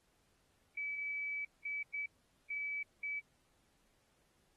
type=tone bursts at uneven times; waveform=sine; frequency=2295 Hz; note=D7; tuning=40 cents flat; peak=-37 dBFS; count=5; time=0.77-1.45 / 1.65-1.83 / 1.94-2.06 / 2.5-2.83 / 3.03-3.2 s; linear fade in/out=5 ms; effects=pink hiss -75 dBFS RMS until 4.56 s + AAC 32 kbps